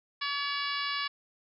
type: harmonic tone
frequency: 569 Hz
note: C#5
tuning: 45 cents sharp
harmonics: 2 / 3 / 4 / 5 / 6 / 7 / 8 / 9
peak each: -35 / -37 / -38 / -39 / -40 / -40 / -41 / -42 dBFS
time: 0.21-1.08 s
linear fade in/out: 10 ms
effects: none